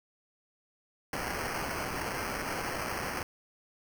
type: noise with sample-and-hold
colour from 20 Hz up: white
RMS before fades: -35 dBFS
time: 1.13-3.23 s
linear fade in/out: 2 ms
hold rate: 3675 Hz
effects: none